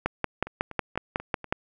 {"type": "two click trains", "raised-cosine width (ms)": 0.5, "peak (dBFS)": [-9, -23], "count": [9, 5], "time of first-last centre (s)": [[0.06, 1.525], [0.47, 1.443]], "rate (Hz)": [5.46, 4.11], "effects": []}